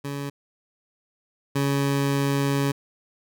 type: tone pair in turn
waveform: 20% pulse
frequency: 141.2 / 139.74 Hz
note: C#3 / C#3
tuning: +32 / +14 cents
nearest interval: unison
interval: 18 cents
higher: first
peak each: -24 / -16 dBFS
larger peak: second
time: 0.04-0.3 / 1.55-2.72 s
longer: second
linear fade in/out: 10 ms
effects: none